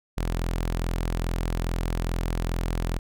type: tone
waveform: sawtooth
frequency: 42.39 Hz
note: E1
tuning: 49 cents sharp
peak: -21 dBFS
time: 0.17-2.99 s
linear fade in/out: 10 ms
effects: none